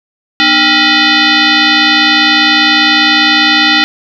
sine tone with frequency modulation, 795 Hz, G5, 24 cents sharp, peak -5 dBFS, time 0.4-3.84 s, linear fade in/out 0 ms, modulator 550 Hz, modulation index 6.5, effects none

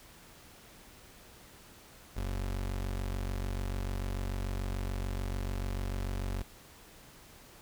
30% pulse tone, 46.84 Hz, F#1, 22 cents sharp, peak -30 dBFS, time 2.16-6.43 s, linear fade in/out 10 ms, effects pink hiss -55 dBFS RMS until 7.61 s

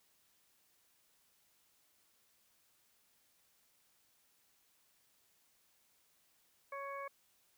harmonic tone, 556 Hz, C#5, 5 cents sharp, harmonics 1 / 2 / 3 / 4, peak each -46 / -44 / -53 / -51 dBFS, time 6.72-7.08 s, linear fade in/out 5 ms, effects white hiss -73 dBFS RMS until 7.57 s

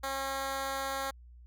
10% pulse tone with high-pass filter, 270.8 Hz, C#4, 40 cents flat, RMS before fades -35 dBFS, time 0.03-1.11 s, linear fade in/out 10 ms, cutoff 550 Hz, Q 0.91, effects added 60 Hz sine -50 dBFS peak until 1.46 s

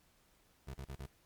25% pulse tone bursts, 67.7 Hz, C#2, 40 cents flat, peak -39 dBFS, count 4, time 0.67-1.066 s, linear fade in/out 10 ms, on 75 ms, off 32 ms, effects pink hiss -70 dBFS RMS until 1.25 s + MP3 96 kbps

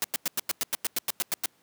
white noise bursts, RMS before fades -27 dBFS, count 13, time 0.02-1.458 s, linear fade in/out 0 ms, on 22 ms, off 96 ms, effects pink hiss -65 dBFS RMS until 1.62 s + high-pass 150 Hz 12 dB/octave

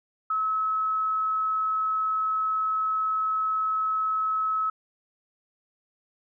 sine tone, 1291 Hz, E6, 37 cents flat, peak -23 dBFS, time 0.3-4.7 s, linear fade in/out 5 ms, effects none

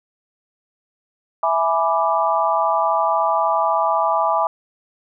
sine chord, E dominant seventh, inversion none, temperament equal with one note detuned, 659.3 / 835.4 / 987.8 / 1174.7 Hz, E5 / G#5 / B5 / D6, 0 / +10 / 0 / 0 cents, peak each -21 dBFS, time 1.43-4.47 s, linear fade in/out 2 ms, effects none

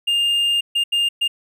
triangle tone bursts at uneven times, 2812 Hz, F7, 11 cents sharp, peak -14 dBFS, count 4, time 0.07-0.61 / 0.75-0.84 / 0.92-1.09 / 1.21-1.28 s, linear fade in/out 10 ms, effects none

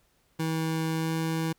25% pulse tone with pitch glide, 160.9 to 161.93 Hz, E3 to E3, -42 to -31 cents, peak -23 dBFS, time 0.39-1.53 s, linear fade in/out 10 ms, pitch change +11 cents, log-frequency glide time 0.94-1.12 s, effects pink hiss -68 dBFS RMS until 1.58 s

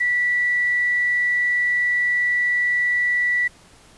sine tone with quantisation, 1957 Hz, B6, 16 cents flat, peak -17 dBFS, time 0-3.48 s, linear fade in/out 10 ms, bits 7, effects pink hiss -50 dBFS RMS until 3.97 s + resampled to 24000 Hz

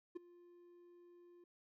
triangle tone with ADSR envelope, 349.7 Hz, F4, 2 cents sharp, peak -38 dBFS, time 0.15-1.44 s, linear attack 15 ms, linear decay 11 ms, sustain -20 dB, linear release 3 ms, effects none

